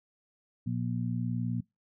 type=harmonic tone; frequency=59.6 Hz; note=A#1; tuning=39 cents sharp; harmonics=2 / 3 / 4; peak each=-32 / -34 / -35 dBFS; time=0.66-1.61 s; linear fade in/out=10 ms; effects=noise-tail reverb RT60 0.2 s tail -24 dB re dry